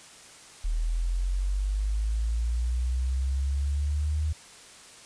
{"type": "linear sweep", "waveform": "sine", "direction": "up", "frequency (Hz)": [38.43, 77.78], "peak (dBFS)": -24, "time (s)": [0.64, 4.33], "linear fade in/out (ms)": 10, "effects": ["white hiss -49 dBFS RMS until 5.05 s", "resampled to 22050 Hz"]}